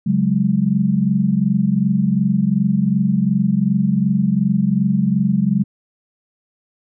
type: chord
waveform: sine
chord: C# suspended fourth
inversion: none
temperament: equal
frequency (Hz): 138.59 / 185 / 207.7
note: C#3 / F#3 / G#3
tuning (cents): 0 / 0 / 0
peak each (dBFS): -21 / -17 / -17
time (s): 0.06-5.64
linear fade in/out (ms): 10
effects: none